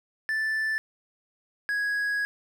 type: tone pair in turn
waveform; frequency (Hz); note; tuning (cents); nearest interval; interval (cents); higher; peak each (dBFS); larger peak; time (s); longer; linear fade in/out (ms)
triangle; 1760 / 1661.2; A6 / G#6; 0 / 0; minor second; 100; first; -23; neither; 0.29-0.78 / 1.69-2.25; second; 0
effects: none